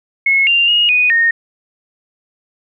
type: tone with pitch steps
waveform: sine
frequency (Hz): 2180 / 2785 / 2869 / 2480 / 1846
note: C#7 / F7 / F7 / D#7 / A#6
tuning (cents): -29 / -5 / +46 / -6 / -17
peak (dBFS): -9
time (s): 0.26-1.31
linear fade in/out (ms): 5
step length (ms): 210
effects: none